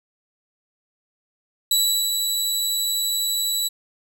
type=tone with ADSR envelope; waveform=20% pulse; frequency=3936 Hz; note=B7; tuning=7 cents flat; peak=-10 dBFS; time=1.71-3.69 s; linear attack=3 ms; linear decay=370 ms; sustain=-5 dB; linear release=18 ms; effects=none